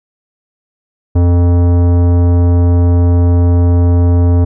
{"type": "tone with tanh clipping", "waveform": "sine", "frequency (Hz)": 87.31, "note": "F2", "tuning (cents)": 0, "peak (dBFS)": -8, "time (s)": [1.15, 4.45], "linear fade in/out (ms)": 10, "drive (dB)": 16, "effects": []}